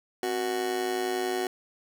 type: tone with amplitude modulation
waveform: 30% pulse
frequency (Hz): 370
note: F#4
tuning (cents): 0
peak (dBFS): -21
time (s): 0.23-1.47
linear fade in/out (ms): 2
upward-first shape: sine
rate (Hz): 111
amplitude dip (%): 75
effects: none